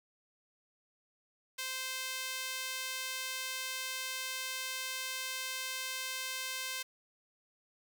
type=tone with high-pass filter; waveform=sawtooth; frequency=520 Hz; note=C5; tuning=11 cents flat; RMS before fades=-39 dBFS; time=1.58-6.83 s; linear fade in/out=10 ms; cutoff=2200 Hz; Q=0.78; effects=none

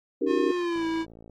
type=chord; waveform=sine; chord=Eb dominant seventh; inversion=third; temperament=just; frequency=280 / 311.1 / 388.9 / 466.7 Hz; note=Db4 / Eb4 / G4 / Bb4; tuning=+18 / 0 / -14 / +2 cents; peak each=-28 dBFS; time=0.21-0.52 s; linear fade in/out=10 ms
type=tone with pitch glide; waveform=square; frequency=358.1 to 326.5 Hz; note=F4 to E4; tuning=+43 to -17 cents; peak=-26 dBFS; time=0.26-1.06 s; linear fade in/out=50 ms; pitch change=-160 cents; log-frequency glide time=0.54-0.86 s
type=click train; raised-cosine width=2 ms; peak=-34 dBFS; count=31; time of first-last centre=0.76-1.297 s; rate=55.9 Hz
effects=low-pass 4000 Hz 12 dB/octave + AAC 64 kbps

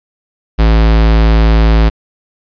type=tone; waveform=square; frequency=55 Hz; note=A1; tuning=in tune; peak=-6 dBFS; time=0.58-1.9 s; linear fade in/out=20 ms; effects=resampled to 11025 Hz + 8-bit

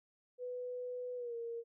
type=tone with pitch glide; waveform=sine; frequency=496.1 to 465.6 Hz; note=B4 to A#4; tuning=+8 to -2 cents; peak=-39 dBFS; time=0.38-1.64 s; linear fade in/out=50 ms; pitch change=-110 cents; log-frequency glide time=1.16-1.35 s; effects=none

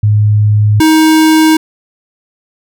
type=tone pair in turn; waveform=sine / square; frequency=105.3 / 315.5 Hz; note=G#2 / D#4; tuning=+24 / +24 cents; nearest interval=octave + perfect fifth; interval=1900 cents; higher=second; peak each=-5 dBFS; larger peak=neither; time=0.03-0.8 / 0.8-1.57 s; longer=neither; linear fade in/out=5 ms; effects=none

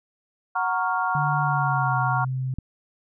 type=chord; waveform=sine; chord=Gb major seventh; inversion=none; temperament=equal; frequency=740 / 932.3 / 1108.7 / 1396.9 Hz; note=Gb5 / Bb5 / Db6 / F6; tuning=0 / 0 / 0 / 0 cents; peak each=-27 dBFS; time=0.55-2.25 s; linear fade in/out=10 ms
type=tone with pitch glide; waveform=sine; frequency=146.83 to 130.06 Hz; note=D3 to C3; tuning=0 to -10 cents; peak=-24 dBFS; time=1.15-2.54 s; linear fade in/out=2 ms; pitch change=-210 cents; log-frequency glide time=1.42-1.98 s
type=click; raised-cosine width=5 ms; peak=-20 dBFS; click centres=2.586 s
effects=none

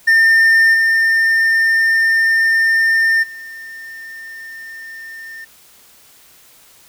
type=tone with level steps; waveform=triangle; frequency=1807 Hz; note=A6; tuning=46 cents sharp; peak=-6 / -9 / -28 dBFS; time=0.07-5.45 s; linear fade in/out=10 ms; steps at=0.73 / 3.22 s; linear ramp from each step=20 ms; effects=white hiss -47 dBFS RMS until 6.88 s

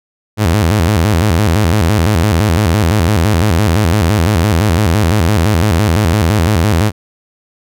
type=tone with vibrato; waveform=sawtooth; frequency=93.9 Hz; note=F#2; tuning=26 cents sharp; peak=-5 dBFS; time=0.37-6.92 s; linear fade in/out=50 ms; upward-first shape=square; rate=5.9 Hz; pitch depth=220 cents each way; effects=none

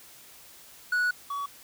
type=tone pair in turn; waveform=triangle; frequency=1469 / 1131.6 Hz; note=F#6 / C#6; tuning=-13 / +35 cents; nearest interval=perfect fourth; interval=452 cents; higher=first; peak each=-21 / -28 dBFS; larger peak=first; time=0.92-1.11 / 1.3-1.46 s; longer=first; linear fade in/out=5 ms; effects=white hiss -51 dBFS RMS until 1.63 s

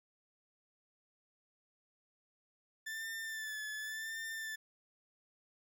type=tone with vibrato; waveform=40% pulse; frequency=1760 Hz; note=A6; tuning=in tune; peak=-39 dBFS; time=2.86-4.56 s; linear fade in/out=10 ms; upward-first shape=sine; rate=0.91 Hz; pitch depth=40 cents each way; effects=none

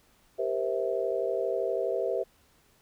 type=chord; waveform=sine; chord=C dominant seventh; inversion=second; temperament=just; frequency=392.4 / 470.9 / 523.3 / 654.1 Hz; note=G4 / Bb4 / C5 / E5; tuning=+2 / +18 / 0 / -14 cents; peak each=-32 dBFS; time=0.38-2.24 s; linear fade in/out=20 ms; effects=pink hiss -64 dBFS RMS until 2.81 s

